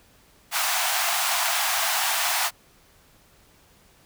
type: high-pass noise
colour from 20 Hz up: pink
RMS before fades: -24 dBFS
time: 0.51-2.51 s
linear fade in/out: 50 ms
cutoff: 660 Hz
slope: 96 dB/octave
effects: pink hiss -57 dBFS RMS until 4.05 s